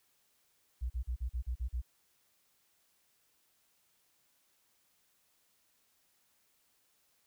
sine tone bursts, 61 Hz, B1, 21 cents flat, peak -32 dBFS, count 8, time 0.81-1.818 s, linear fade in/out 20 ms, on 91 ms, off 40 ms, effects white hiss -73 dBFS RMS until 7.26 s

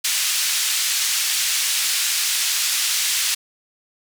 white band-pass noise, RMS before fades -21 dBFS, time 0.04-3.35 s, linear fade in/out 10 ms, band 2200 to 8200 Hz, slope 12 dB/octave, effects none

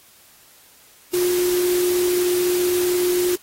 sine tone in noise, 357.5 Hz, F4, 41 cents sharp, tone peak -17 dBFS, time 1.13-3.36 s, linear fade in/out 10 ms, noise white, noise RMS -28 dBFS, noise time 1.13-3.36 s, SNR +8 dB, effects white hiss -51 dBFS RMS until 3.42 s + AAC 48 kbps

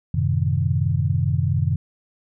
sine chord, F# diminished seventh, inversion none, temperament equal, 92.5 / 110 / 130.81 / 155.56 Hz, F#2 / A2 / C3 / Eb3, 0 / 0 / 0 / 0 cents, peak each -22 / -26 / -22 / -24 dBFS, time 0.14-1.76 s, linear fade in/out 5 ms, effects none

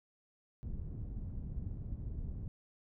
pink low-pass noise, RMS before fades -41 dBFS, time 0.63-2.48 s, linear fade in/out 0 ms, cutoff 140 Hz, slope 12 dB/octave, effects none

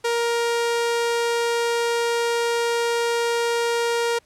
sawtooth tone, 469.1 Hz, A#4, 11 cents sharp, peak -16 dBFS, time 0.04-4.19 s, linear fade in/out 10 ms, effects pink hiss -60 dBFS RMS until 4.25 s + low-pass 10000 Hz 12 dB/octave

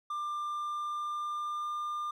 triangle tone with pitch glide, 1191 to 1200 Hz, D6 to D6, +24 to +37 cents, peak -31 dBFS, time 0.1-2.11 s, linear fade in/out 5 ms, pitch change +13 cents, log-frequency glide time 0.34-1.71 s, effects none

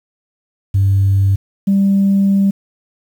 sine tone pair in turn, 98 / 196.91 Hz, G2 / G3, 0 / +8 cents, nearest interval octave, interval 1208 cents, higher second, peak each -8 dBFS, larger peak neither, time 0.74-1.36 / 1.67-2.51 s, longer second, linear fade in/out 10 ms, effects tanh soft clip ceiling -6 dBFS + 7-bit

